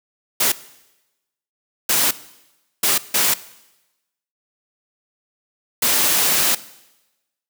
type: noise bursts at uneven times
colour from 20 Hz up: white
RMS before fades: -17 dBFS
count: 5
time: 0.4-0.52 / 1.89-2.11 / 2.83-2.98 / 3.14-3.34 / 5.82-6.55 s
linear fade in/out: 5 ms
effects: noise-tail reverb RT60 1.0 s tail -18 dB re dry + high-pass 150 Hz 12 dB/octave